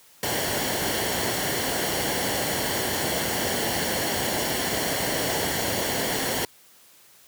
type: noise with comb filter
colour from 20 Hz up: pink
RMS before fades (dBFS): -26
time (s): 0.23-6.45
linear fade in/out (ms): 2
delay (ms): 0.8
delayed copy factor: -0.55
effects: white hiss -54 dBFS RMS until 7.27 s + high-pass 80 Hz 12 dB/octave